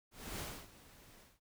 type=noise with ADSR envelope; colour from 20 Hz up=pink; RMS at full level=-42 dBFS; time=0.11-1.4 s; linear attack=280 ms; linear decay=280 ms; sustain=-18 dB; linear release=190 ms; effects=none